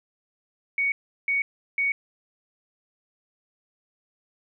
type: tone bursts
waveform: sine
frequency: 2234 Hz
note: C#7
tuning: 13 cents sharp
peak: -21 dBFS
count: 3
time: 0.78-1.92 s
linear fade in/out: 2 ms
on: 140 ms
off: 360 ms
effects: none